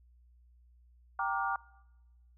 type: chord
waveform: sine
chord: G minor seventh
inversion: none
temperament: equal with one note detuned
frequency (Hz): 784 / 932.3 / 1174.7 / 1422.2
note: G5 / Bb5 / D6 / F6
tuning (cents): 0 / 0 / 0 / +31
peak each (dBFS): -35 / -36 / -35 / -36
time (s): 1.19-1.56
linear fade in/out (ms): 2
effects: noise-tail reverb RT60 1.0 s tail -23 dB re dry + added 60 Hz sine -59 dBFS peak until 2.37 s